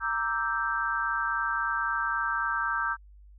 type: chord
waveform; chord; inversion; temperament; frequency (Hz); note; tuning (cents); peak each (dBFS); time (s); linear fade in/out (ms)
sine; E half-diminished seventh; second; equal; 932.3 / 1174.7 / 1318.5 / 1568; Bb5 / D6 / E6 / G6; 0 / 0 / 0 / 0; -34 / -33 / -32 / -29; 0-2.97; 50
effects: added 50 Hz sine -49 dBFS peak until 3.38 s